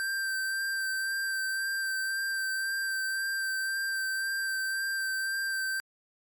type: tone with vibrato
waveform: square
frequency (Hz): 1568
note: G6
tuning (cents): 0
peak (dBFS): -30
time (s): 0-5.8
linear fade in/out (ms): 0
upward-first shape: sine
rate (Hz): 1.9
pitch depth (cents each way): 16
effects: AAC 64 kbps